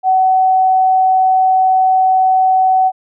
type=tone; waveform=sine; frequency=753 Hz; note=F#5; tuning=30 cents sharp; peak=-8 dBFS; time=0.03-2.92 s; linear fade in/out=50 ms; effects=none